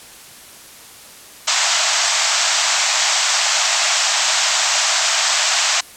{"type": "band-pass noise", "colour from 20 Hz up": "white", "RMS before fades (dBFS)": -17, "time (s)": [1.47, 5.81], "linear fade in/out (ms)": 10, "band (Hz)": [610, 7900], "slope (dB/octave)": 96, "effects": ["white hiss -40 dBFS RMS until 5.96 s", "low-pass 12000 Hz 12 dB/octave"]}